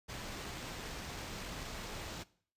pink noise with sample-and-hold, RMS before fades -44 dBFS, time 0.08-2.24 s, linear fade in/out 20 ms, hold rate 11025 Hz, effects noise-tail reverb RT60 0.5 s tail -20 dB re dry + resampled to 32000 Hz

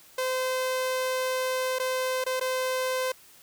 sawtooth tone with dropouts, 515 Hz, C5, 28 cents flat, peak -22 dBFS, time 0.18-3.12 s, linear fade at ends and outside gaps 5 ms, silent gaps 1.787-1.797 / 2.241-2.263 / 2.398-2.41 s, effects white hiss -54 dBFS RMS until 3.42 s

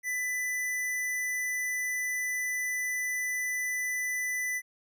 square tone, 1994 Hz, B6, 16 cents sharp, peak -30 dBFS, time 0.03-4.62 s, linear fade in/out 50 ms, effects none

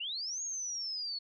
sine linear two-way sweep, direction up then down, 2672 to 6660 to 4343 Hz, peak -35 dBFS, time 0-1.19 s, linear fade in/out 10 ms, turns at 0.42 s, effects none

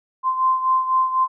sine beating tone pair, 1039 / 1043 Hz, C6 / C6, -12 / -6 cents, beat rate 4 Hz, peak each -17 / -23 dBFS, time 0.23-1.28 s, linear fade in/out 50 ms, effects none

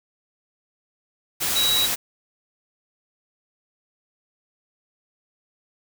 sine tone in noise, 3879 Hz, B7, 32 cents flat, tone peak -19 dBFS, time 1.55-1.87 s, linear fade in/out 20 ms, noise white, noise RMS -24 dBFS, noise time 1.4-1.96 s, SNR +2 dB, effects none

